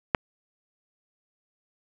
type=click; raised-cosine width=0.5 ms; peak=-4 dBFS; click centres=0.148 s; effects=none